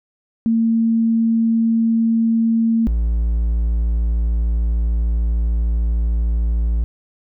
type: tone pair in turn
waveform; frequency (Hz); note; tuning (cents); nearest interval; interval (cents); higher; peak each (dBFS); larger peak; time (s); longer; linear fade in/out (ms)
sine / triangle; 227.2 / 56.67; A#3 / A#1; -44 / -48; 2 octaves; 2404; first; -13; neither; 0.46-2.87 / 2.87-6.84; second; 0
effects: none